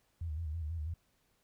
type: tone with vibrato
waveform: sine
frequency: 79.7 Hz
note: D#2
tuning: 42 cents sharp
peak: -35 dBFS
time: 0.21-0.94 s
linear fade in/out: 5 ms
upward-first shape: square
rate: 6.1 Hz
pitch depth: 85 cents each way
effects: pink hiss -74 dBFS RMS until 1.43 s